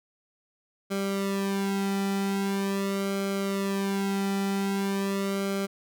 sawtooth tone with flanger, 196.7 Hz, G3, 6 cents sharp, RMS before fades -28 dBFS, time 0.9-5.67 s, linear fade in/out 20 ms, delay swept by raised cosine 1.1 to 1.83 ms, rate 0.43 Hz, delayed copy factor -0.9, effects none

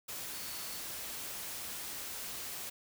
sine tone in noise, 4439 Hz, C#8, 2 cents sharp, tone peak -51 dBFS, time 0.33-0.81 s, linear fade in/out 10 ms, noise white, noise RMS -42 dBFS, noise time 0.08-2.7 s, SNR -12 dB, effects none

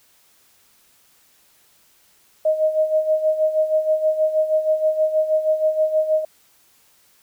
sine tone with tremolo, 624 Hz, D#5, 5 cents sharp, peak -13 dBFS, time 2.45-6.25 s, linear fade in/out 5 ms, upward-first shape sine, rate 6.3 Hz, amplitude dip 70%, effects white hiss -57 dBFS RMS until 7.22 s

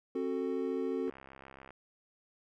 triangle chord, F# diminished, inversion second, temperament just, 266.4 / 370 / 444 Hz, C4 / F#4 / A4, +31 / 0 / +16 cents, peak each -34 dBFS, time 0.15-1.1 s, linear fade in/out 5 ms
click train, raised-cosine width 0.5 ms, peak -35 dBFS, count 43, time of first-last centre 1.08-1.706 s, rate 67.1 Hz
effects none

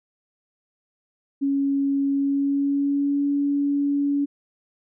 sine tone with pitch glide, 277.5 to 284 Hz, C#4 to C#4, +2 to +42 cents, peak -19 dBFS, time 1.41-4.26 s, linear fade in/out 20 ms, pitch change +40 cents, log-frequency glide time 2.1-3.26 s, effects none

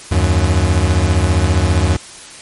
40% pulse beating tone pair, 78 / 93 Hz, D#2 / F#2, +5 / +9 cents, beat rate 15 Hz, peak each -13 dBFS, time 0.11-1.97 s, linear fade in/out 10 ms, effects white hiss -35 dBFS RMS until 2.41 s + MP3 48 kbps

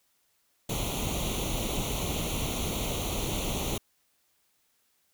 pink noise with comb filter, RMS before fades -31 dBFS, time 0.69-3.78 s, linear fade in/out 5 ms, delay 0.3 ms, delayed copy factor +0.85, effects white hiss -71 dBFS RMS until 5.13 s

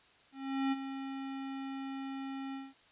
square tone with ADSR envelope, 270 Hz, C#4, 45 cents flat, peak -29 dBFS, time 0.32-2.74 s, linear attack 400 ms, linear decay 29 ms, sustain -10 dB, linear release 200 ms, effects white hiss -63 dBFS RMS until 2.91 s + resampled to 8000 Hz

